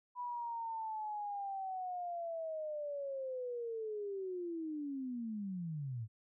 sine linear sweep, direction down, 987.8 to 104.9 Hz, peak -38 dBFS, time 0.15-6.08 s, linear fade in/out 50 ms, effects none

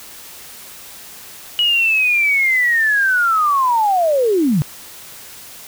sine linear sweep, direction down, 2925 to 132.2 Hz, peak -12 dBFS, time 1.59-4.62 s, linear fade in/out 0 ms, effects white hiss -37 dBFS RMS until 5.67 s

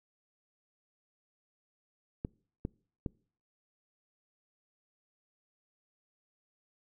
clicks, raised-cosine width 3 ms, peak -21 dBFS, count 3, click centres 2.249 / 2.651 / 3.062 s, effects noise-tail reverb RT60 0.5 s tail -26 dB re dry

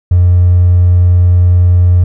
triangle tone with hard clipping, 89 Hz, F2, 33 cents sharp, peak -4 dBFS, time 0.11-2.04 s, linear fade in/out 5 ms, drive 3 dB, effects none

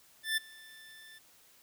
25% pulse tone with ADSR envelope, 1767 Hz, A6, 7 cents sharp, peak -23 dBFS, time 0.23-1.19 s, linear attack 140 ms, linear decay 15 ms, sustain -24 dB, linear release 15 ms, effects white hiss -62 dBFS RMS until 1.62 s

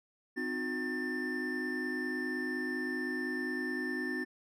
triangle tone cluster, 256.5 / 306.3 / 362 / 1786 Hz, C4 / D#4 / F#4 / A6, -34 / -27 / -38 / +25 cents, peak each -36 / -39 / -38 / -35 dBFS, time 0.36-4.25 s, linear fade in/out 20 ms, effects none

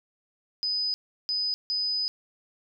sine tone bursts at uneven times, 4999 Hz, D#8, 7 cents sharp, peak -25 dBFS, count 3, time 0.63-0.94 / 1.29-1.54 / 1.7-2.08 s, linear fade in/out 0 ms, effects none

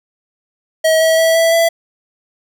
square tone with pitch steps, 639 / 645.7 / 652.4 / 659.2 / 666.1 Hz, D#5 / E5 / E5 / E5 / E5, +46 / -36 / -18 / 0 / +18 cents, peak -10 dBFS, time 0.84-1.69 s, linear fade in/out 10 ms, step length 170 ms, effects none

